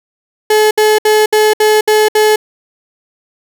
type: tone bursts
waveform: 35% pulse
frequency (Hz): 428.3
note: A4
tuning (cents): -47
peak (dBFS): -5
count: 7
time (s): 0.5-2.36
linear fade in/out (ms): 5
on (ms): 210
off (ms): 65
effects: none